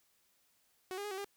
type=tone with pitch steps; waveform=sawtooth; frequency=371.9 / 405.8 / 415.7 / 380.6 / 401.9 Hz; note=F#4 / G#4 / G#4 / F#4 / G4; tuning=+9 / -40 / +2 / +49 / +43 cents; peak=-35 dBFS; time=0.91-1.245 s; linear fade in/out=0 ms; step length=67 ms; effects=white hiss -73 dBFS RMS until 1.36 s